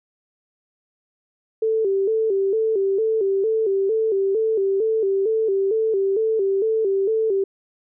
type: tone with vibrato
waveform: sine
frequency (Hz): 415.3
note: G#4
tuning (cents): 0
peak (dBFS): -17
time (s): 1.62-7.44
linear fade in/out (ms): 5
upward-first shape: square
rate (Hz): 2.2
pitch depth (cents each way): 110
effects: none